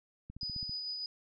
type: click train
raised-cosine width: 5 ms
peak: -33 dBFS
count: 7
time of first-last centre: 0.3-0.695 s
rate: 15.2 Hz
type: tone with tremolo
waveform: sine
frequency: 4968 Hz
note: D#8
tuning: 3 cents flat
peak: -35 dBFS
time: 0.41-1.06 s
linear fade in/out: 2 ms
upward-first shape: sine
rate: 6.6 Hz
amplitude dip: 30%
effects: none